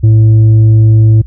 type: tone with tanh clipping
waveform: sine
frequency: 110 Hz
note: A2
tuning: in tune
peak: -3 dBFS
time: 0.03-1.22 s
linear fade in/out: 10 ms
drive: 4 dB
effects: added 60 Hz sine -24 dBFS peak until 1.26 s